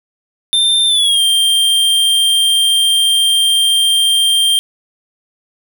square tone with pitch glide, 3587 to 3177 Hz, A7 to G7, +33 to +23 cents, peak -10 dBFS, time 0.53-4.59 s, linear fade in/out 0 ms, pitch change -210 cents, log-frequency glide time 0.87-1.21 s, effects none

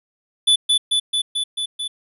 square tone with echo, 3477 Hz, A7, 21 cents flat, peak -12 dBFS, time 0.47-0.56 s, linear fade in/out 10 ms, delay 220 ms, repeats 6, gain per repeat -2 dB, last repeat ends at 1.88 s, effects resampled to 32000 Hz

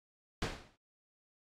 pink noise with exponential decay, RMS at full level -32 dBFS, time 0.42-0.76 s, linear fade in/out 1 ms, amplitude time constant 72 ms, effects low-pass 5000 Hz 12 dB/octave + AAC 48 kbps

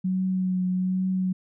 sine tone with vibrato, 185.2 Hz, F#3, 2 cents sharp, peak -22 dBFS, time 0.04-1.33 s, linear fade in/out 10 ms, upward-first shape triangle, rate 1.2 Hz, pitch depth 22 cents each way, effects none

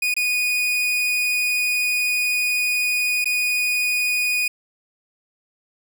40% pulse tone with dropouts, 2472 Hz, D#7, 12 cents flat, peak -18 dBFS, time 0.02-4.48 s, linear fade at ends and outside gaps 5 ms, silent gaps 0.141-0.165 / 3.244-3.256 s, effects none

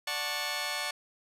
10% pulse chord, D major seventh, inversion none, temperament just, 587.3 / 734.2 / 881 / 1101.2 Hz, D5 / F#5 / A5 / C#6, 0 / -14 / +2 / -12 cents, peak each -30 dBFS, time 0.07-0.91 s, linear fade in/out 5 ms, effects resampled to 32000 Hz

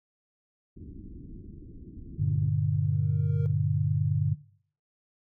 pink low-pass noise, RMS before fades -44 dBFS, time 0.76-2.5 s, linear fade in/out 10 ms, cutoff 350 Hz, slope 48 dB/octave
sine chord, G minor, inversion none, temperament just, 98 / 117.6 / 147 Hz, G2 / Bb2 / D3, 0 / +16 / +2 cents, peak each -28 / -31 / -26 dBFS, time 2.18-4.35 s, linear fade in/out 20 ms
triangle tone with exponential growth, 465.8 Hz, A#4, 1 cent flat, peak -35 dBFS, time 2.63-3.46 s, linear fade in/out 0 ms, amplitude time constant 180 ms
effects noise-tail reverb RT60 0.5 s tail -17 dB re dry

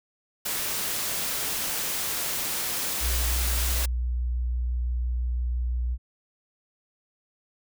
white noise, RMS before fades -29 dBFS, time 0.45-3.86 s, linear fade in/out 10 ms
sine tone with vibrato, 60.8 Hz, B1, 26 cents flat, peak -24 dBFS, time 3-5.98 s, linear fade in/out 50 ms, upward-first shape triangle, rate 5.9 Hz, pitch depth 12 cents each way
effects none

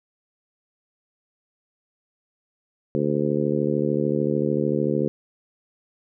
harmonic tone, 73.42 Hz, D2, in tune, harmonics 2 / 3 / 4 / 5 / 6 / 7, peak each -27 / -26 / -28 / -26 / -27 / -29 dBFS, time 2.95-5.08 s, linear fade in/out 0 ms, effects none

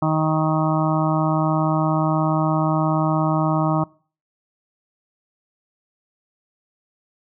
harmonic tone, 156.9 Hz, D#3, 15 cents sharp, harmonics 1 / 2 / 4 / 5 / 6 / 7 / 8, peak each -20 / -23 / -26 / -27 / -28 / -28 / -29 dBFS, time 0.02-3.84 s, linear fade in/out 5 ms, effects noise-tail reverb RT60 0.4 s tail -23 dB re dry

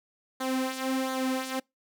sawtooth tone with flanger, 261.6 Hz, C4, in tune, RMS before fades -30 dBFS, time 0.4-1.6 s, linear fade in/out 10 ms, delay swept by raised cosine 0.37 to 3.77 ms, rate 1.4 Hz, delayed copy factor -0.65, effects noise-tail reverb RT60 0.2 s tail -26 dB re dry

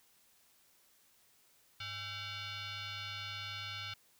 sine tone with frequency modulation, 622.3 Hz, D#5, in tune, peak -40 dBFS, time 1.8-3.94 s, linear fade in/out 5 ms, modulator 723 Hz, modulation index 5.4, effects white hiss -68 dBFS RMS until 4.19 s

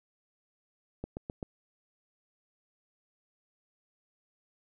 click train, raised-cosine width 2 ms, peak -23 dBFS, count 4, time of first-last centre 1.04-1.428 s, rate 7.73 Hz, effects none

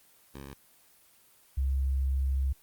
10% pulse / sine tone pair in turn, 69 / 67.04 Hz, C#2 / C2, -7 / +43 cents, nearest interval unison, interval 50 cents, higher first, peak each -33 / -25 dBFS, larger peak second, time 0.34-0.54 / 1.57-2.53 s, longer second, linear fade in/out 10 ms, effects white hiss -61 dBFS RMS until 2.62 s + Opus 24 kbps

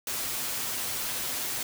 white noise with comb filter, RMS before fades -32 dBFS, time 0.07-1.63 s, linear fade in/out 2 ms, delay 8 ms, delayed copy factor +0.5, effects none

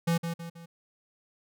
square tone with echo, 168.1 Hz, E3, 34 cents sharp, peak -24 dBFS, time 0.07-0.18 s, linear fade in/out 10 ms, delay 160 ms, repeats 3, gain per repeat -7 dB, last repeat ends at 0.66 s, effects none

